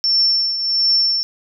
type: tone with tremolo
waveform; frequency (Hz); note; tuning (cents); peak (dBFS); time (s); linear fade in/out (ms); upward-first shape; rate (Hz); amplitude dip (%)
sine; 5410; E8; +44; -11; 0.04-1.23; 0; triangle; 1.4; 65
effects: none